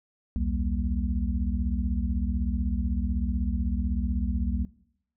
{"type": "tone cluster", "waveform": "sine", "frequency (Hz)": [62.1, 78.1, 193.4, 234.7], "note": ["B1", "D#2", "G3", "A#3"], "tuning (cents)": [10, 7, -23, 12], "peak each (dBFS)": [-27, -31, -34, -33], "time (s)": [0.36, 4.65], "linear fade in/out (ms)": 0, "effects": ["noise-tail reverb RT60 0.7 s tail -19 dB re dry"]}